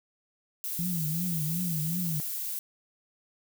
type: noise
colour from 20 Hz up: violet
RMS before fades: -34 dBFS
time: 0.64-2.59 s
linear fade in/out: 0 ms
type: tone with vibrato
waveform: sine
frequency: 165.9 Hz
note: E3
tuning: 11 cents sharp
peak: -29 dBFS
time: 0.79-2.2 s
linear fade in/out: 0 ms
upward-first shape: triangle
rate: 2.7 Hz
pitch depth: 180 cents each way
effects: none